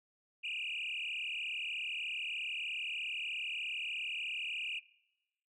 sine tone with frequency modulation, 2637 Hz, E7, in tune, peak -35 dBFS, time 0.43-4.8 s, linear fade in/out 20 ms, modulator 36.8 Hz, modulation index 7, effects noise-tail reverb RT60 1.0 s tail -24 dB re dry + tanh soft clip ceiling -32 dBFS

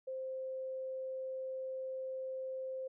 sine tone, 523.3 Hz, C5, in tune, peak -38 dBFS, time 0.07-2.88 s, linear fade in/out 10 ms, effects none

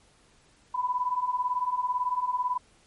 sine beating tone pair, 982 / 1000 Hz, B5 / B5, -10 / +21 cents, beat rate 18 Hz, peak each -30 / -27 dBFS, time 0.74-2.58 s, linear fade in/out 10 ms, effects pink hiss -61 dBFS RMS until 2.86 s + MP3 48 kbps

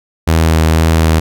sawtooth tone with vibrato, 80.5 Hz, E2, 41 cents flat, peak -4 dBFS, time 0.27-1.2 s, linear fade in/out 10 ms, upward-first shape sine, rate 2 Hz, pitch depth 14 cents each way, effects none

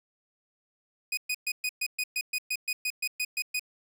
sawtooth tone bursts, 2489 Hz, D#7, in tune, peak -24 dBFS, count 15, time 1.12-3.595 s, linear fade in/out 5 ms, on 53 ms, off 120 ms, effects none

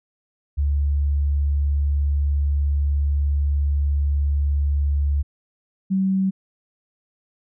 sine tone pair in turn, 71.6 / 191.15 Hz, D2 / G3, -43 / -43 cents, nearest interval octave + perfect fourth, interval 1700 cents, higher second, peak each -17 dBFS, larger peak neither, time 0.57-5.23 / 5.9-6.31 s, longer first, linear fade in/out 20 ms, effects none

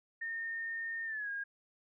sine tone with pitch glide, 1827 to 1627.7 Hz, A#6 to G#6, -35 to -35 cents, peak -36 dBFS, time 0.21-1.44 s, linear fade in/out 10 ms, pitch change -200 cents, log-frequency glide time 1.05-1.3 s, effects none

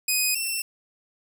10% pulse tone pair in turn, 2500 / 2692 Hz, D#7 / E7, +8 / +36 cents, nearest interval minor second, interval 128 cents, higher second, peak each -12 / -17 dBFS, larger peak first, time 0.08-0.35 / 0.35-0.62 s, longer neither, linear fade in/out 5 ms, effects none

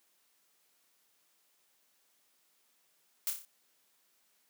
blue noise with echo, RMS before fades -32 dBFS, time 3.27-3.3 s, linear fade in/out 0 ms, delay 30 ms, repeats 5, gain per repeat -5 dB, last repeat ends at 3.45 s, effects white hiss -72 dBFS RMS until 4.49 s + high-pass 200 Hz 12 dB/octave

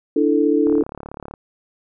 sine chord, D suspended second, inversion none, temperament equal, 293.7 / 329.6 / 440 Hz, D4 / E4 / A4, 0 / 0 / 0 cents, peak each -17 / -19 / -18 dBFS, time 0.16-0.83 s, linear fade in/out 5 ms
click train, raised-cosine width 1 ms, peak -19 dBFS, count 25, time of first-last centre 0.67-1.339 s, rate 35.9 Hz
effects none

